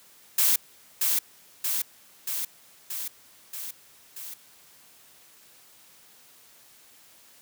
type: noise with echo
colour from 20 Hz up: blue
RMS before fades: -21 dBFS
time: 0.38-0.56 s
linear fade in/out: 5 ms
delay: 630 ms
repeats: 6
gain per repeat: -3 dB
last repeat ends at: 4.34 s
effects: white hiss -55 dBFS RMS until 7.41 s + high-pass 80 Hz 12 dB/octave